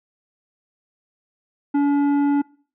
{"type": "tone with tanh clipping", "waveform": "sine", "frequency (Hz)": 285.4, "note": "D4", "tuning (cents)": -49, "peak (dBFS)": -17, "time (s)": [1.74, 2.42], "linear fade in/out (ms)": 10, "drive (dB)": 10, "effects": ["noise-tail reverb RT60 0.5 s tail -25 dB re dry"]}